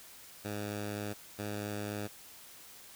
10% pulse tone pair in turn, 103.83 / 103.83 Hz, G#2 / G#2, 0 / 0 cents, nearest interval unison, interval 0 cents, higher neither, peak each -28 dBFS, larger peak neither, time 0.44-1.14 / 1.38-2.08 s, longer neither, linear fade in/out 20 ms, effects white hiss -53 dBFS RMS until 2.95 s

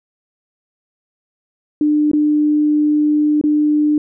sine tone with dropouts, 299.5 Hz, D4, 34 cents sharp, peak -11 dBFS, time 1.81-3.98 s, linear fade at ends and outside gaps 2 ms, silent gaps 2.115-2.133 / 3.413-3.438 s, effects none

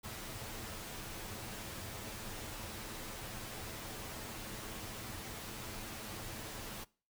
pink noise with comb filter, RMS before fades -45 dBFS, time 0.03-6.85 s, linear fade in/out 20 ms, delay 9.2 ms, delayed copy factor +0.5, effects noise-tail reverb RT60 0.4 s tail -23 dB re dry

